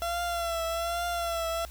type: tone with vibrato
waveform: 30% pulse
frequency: 678 Hz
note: E5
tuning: 49 cents sharp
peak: -26 dBFS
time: 0.02-1.65 s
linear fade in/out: 0 ms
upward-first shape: triangle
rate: 1.2 Hz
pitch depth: 53 cents each way
effects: added 60 Hz sine -42 dBFS peak until 1.7 s + white hiss -52 dBFS RMS until 1.7 s